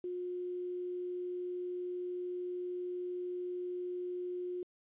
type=tone with quantisation; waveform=sine; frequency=358.7 Hz; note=F4; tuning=46 cents sharp; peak=-36 dBFS; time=0.04-4.63 s; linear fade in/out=2 ms; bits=10; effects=resampled to 8000 Hz